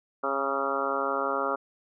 harmonic tone with a mistuned harmonic, 137.2 Hz, C#3, 17 cents flat, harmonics 2 / 3 / 4 / 5 / 6 / 7 / 8 / 9 / 10, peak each -38 / -34 / -32 / -36 / -37 / -36 / -35 / -32 / -33 dBFS, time 0.23-1.56 s, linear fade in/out 10 ms, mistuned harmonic 8, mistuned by +40 cents, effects none

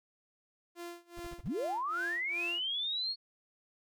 sawtooth tone with tremolo, 345.2 Hz, F4, 20 cents flat, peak -37 dBFS, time 0.75-2.63 s, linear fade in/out 50 ms, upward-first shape sine, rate 2.5 Hz, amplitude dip 95%
brown noise bursts, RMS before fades -45 dBFS, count 5, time 1.17-1.483 s, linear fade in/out 5 ms, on 29 ms, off 42 ms
sine linear sweep, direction up, 64.1 to 4377 Hz, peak -32 dBFS, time 1.43-3.16 s, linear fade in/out 50 ms
effects none

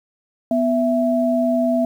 sine tone pair together, 247.6 / 662 Hz, B3 / E5, +5 / +7 cents, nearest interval octave + perfect fourth, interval 1702 cents, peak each -18 dBFS, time 0.51-1.85 s, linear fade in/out 2 ms, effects 8-bit

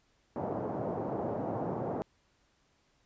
white band-pass noise, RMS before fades -35 dBFS, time 0.36-2.02 s, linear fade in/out 0 ms, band 100 to 750 Hz, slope 24 dB/octave, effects pink hiss -71 dBFS RMS until 3.05 s + resampled to 16000 Hz

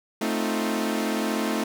sawtooth chord, F dominant seventh, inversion first, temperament equal with one note detuned, 220 / 261.6 / 312.9 / 349.2 Hz, A3 / C4 / Eb4 / F4, 0 / 0 / +10 / 0 cents, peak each -23 / -27 / -26 / -29 dBFS, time 0.21-1.64 s, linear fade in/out 5 ms, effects none

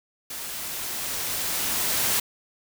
white noise with level ramp, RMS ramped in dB -35 to -23 dBFS, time 0.3-2.2 s, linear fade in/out 5 ms, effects none

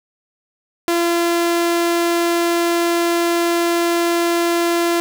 sawtooth tone, 341.6 Hz, F4, 38 cents flat, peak -11 dBFS, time 0.88-5 s, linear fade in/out 0 ms, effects none

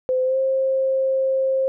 sine tone with pitch glide, 513 to 530.8 Hz, C5 to C5, -34 to +25 cents, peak -17 dBFS, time 0.09-1.68 s, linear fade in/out 0 ms, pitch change +59 cents, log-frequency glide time 0.24-0.38 s, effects none

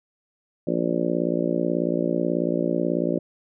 harmonic tone, 58.27 Hz, A#1, in tune, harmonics 3 / 4 / 5 / 6 / 7 / 8 / 9 / 10, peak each -28 / -29 / -27 / -27 / -33 / -34 / -30 / -30 dBFS, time 0.67-3.19 s, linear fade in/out 5 ms, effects none

